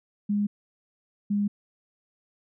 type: tone pair in turn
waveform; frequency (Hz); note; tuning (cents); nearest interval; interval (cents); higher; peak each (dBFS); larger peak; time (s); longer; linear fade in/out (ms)
sine; 205.5 / 204.2; G#3 / G#3; -18 / -29; unison; 11; first; -22; neither; 0.29-0.47 / 1.3-1.48; neither; 10
effects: none